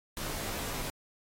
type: noise with comb filter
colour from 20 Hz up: pink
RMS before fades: -37 dBFS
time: 0.17-0.9 s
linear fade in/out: 0 ms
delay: 17 ms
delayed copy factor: -0.9
effects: AAC 48 kbps